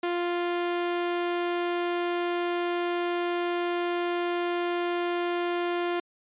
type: tone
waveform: sawtooth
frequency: 349.2 Hz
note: F4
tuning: in tune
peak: -22 dBFS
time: 0.03-6 s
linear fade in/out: 5 ms
effects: resampled to 8000 Hz